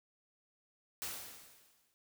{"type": "noise with exponential decay", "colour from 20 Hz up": "white", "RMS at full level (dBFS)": -39, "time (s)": [1.02, 1.94], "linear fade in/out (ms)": 0, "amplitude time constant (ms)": 200, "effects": []}